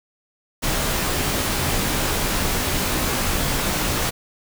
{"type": "noise with comb filter", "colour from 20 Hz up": "pink", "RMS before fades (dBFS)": -22, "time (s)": [0.62, 4.11], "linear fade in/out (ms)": 20, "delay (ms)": 18, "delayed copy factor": -0.5, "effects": []}